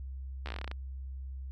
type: slowing click train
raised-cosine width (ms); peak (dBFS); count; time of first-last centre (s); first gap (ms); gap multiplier
0.3; -23; 12; 0.46-0.714; 13; 1.11
effects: added 66 Hz sine -38 dBFS peak until 1.51 s